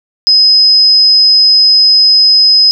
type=tone; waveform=sine; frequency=5060 Hz; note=D#8; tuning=28 cents sharp; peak=-3 dBFS; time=0.27-2.71 s; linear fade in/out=0 ms; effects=none